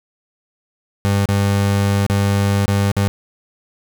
30% pulse tone with dropouts, 100 Hz, G2, 35 cents sharp, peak -11 dBFS, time 1.05-3.08 s, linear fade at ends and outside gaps 0 ms, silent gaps 1.257-1.288 / 2.065-2.099 / 2.658-2.68 / 2.917-2.966 s, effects none

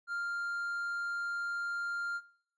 triangle tone, 1396.9 Hz, F6, in tune, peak -32 dBFS, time 0.07-2.21 s, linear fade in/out 50 ms, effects noise-tail reverb RT60 0.6 s tail -17 dB re dry + resampled to 22050 Hz

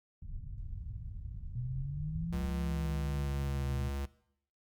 pink low-pass noise, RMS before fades -42 dBFS, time 0.22-2.51 s, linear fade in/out 5 ms, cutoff 120 Hz, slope 24 dB/octave
sine exponential two-way sweep, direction up then down, 120 to 181.4 to 120 Hz, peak -35 dBFS, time 1.55-3.89 s, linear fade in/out 5 ms, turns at 2.44 s
square tone, 69.3 Hz, C#2, in tune, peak -35 dBFS, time 2.32-4.06 s, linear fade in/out 10 ms
effects noise-tail reverb RT60 0.7 s tail -19 dB re dry + Opus 48 kbps

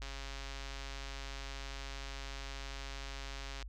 click train, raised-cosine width 0.2 ms, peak -28 dBFS, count 495, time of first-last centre 0.02-3.626 s, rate 137 Hz, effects added 50 Hz sine -43 dBFS peak until 3.68 s

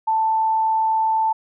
sine tone, 884 Hz, A5, 8 cents sharp, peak -16 dBFS, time 0.07-1.33 s, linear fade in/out 10 ms, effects none

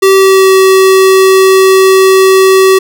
square tone with pitch glide, 386.1 to 381 Hz, G4 to G4, -26 to -49 cents, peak -3 dBFS, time 0.02-2.79 s, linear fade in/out 10 ms, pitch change -23 cents, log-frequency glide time 0.14-0.53 s, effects none

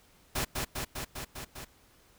pink noise with echo, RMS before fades -31 dBFS, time 0.35-0.45 s, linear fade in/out 10 ms, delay 200 ms, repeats 6, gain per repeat -2 dB, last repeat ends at 1.65 s, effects pink hiss -62 dBFS RMS until 2.18 s

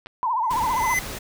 clicks, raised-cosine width 0.3 ms, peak -21 dBFS, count 2, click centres 0.061 / 0.069 s
sine tone with vibrato, 950 Hz, A#5, 33 cents sharp, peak -20 dBFS, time 0.23-0.94 s, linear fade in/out 0 ms, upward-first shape triangle, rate 15 Hz, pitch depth 180 cents each way
square tone with exponential growth, 2031 Hz, B6, 48 cents sharp, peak -19 dBFS, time 0.43-0.99 s, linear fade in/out 2 ms, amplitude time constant 120 ms
pink noise, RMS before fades -33 dBFS, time 0.5-1.19 s, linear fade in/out 10 ms
effects none

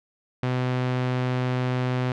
sawtooth tone with low-pass filter, 126.5 Hz, B2, 42 cents sharp, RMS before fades -25 dBFS, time 0.43-2.12 s, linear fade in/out 2 ms, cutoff 3200 Hz, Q 0.79, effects none

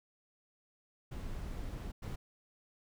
brown noise bursts at uneven times, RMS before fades -41 dBFS, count 2, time 1.11-1.92 / 2.02-2.16 s, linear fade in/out 10 ms, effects none

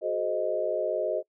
sine chord, F# diminished seventh, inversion none, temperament equal with one note detuned, 370 / 428.7 / 523.3 / 622.3 Hz, F#4 / A4 / C5 / Eb5, 0 / -45 / 0 / 0 cents, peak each -33 / -33 / -32 / -28 dBFS, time 0.01-1.23 s, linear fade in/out 50 ms, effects noise-tail reverb RT60 0.1 s tail -24 dB re dry

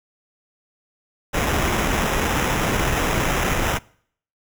pink noise with sample-and-hold, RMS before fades -21 dBFS, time 1.33-3.79 s, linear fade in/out 20 ms, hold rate 4410 Hz, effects noise-tail reverb RT60 0.6 s tail -24 dB re dry

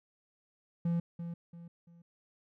triangle tone with echo, 170 Hz, F3, 46 cents flat, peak -26 dBFS, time 0.85-1 s, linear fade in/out 5 ms, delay 340 ms, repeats 3, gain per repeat -9 dB, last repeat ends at 2.02 s, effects none

